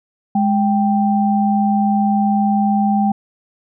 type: tone pair together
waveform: sine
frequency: 207.7 / 785.1 Hz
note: G#3 / G5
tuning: 0 / +2 cents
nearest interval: octave + major seventh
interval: 2302 cents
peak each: -14 / -17 dBFS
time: 0.35-3.12 s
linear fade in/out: 5 ms
effects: none